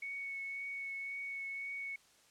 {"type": "tone with vibrato", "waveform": "sine", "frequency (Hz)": 2217, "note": "C#7", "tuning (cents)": 0, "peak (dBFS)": -39, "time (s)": [0.02, 1.96], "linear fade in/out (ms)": 5, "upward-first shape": "triangle", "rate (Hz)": 1.9, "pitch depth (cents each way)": 15, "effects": ["white hiss -66 dBFS RMS until 2.3 s", "low-pass 9000 Hz 12 dB/octave"]}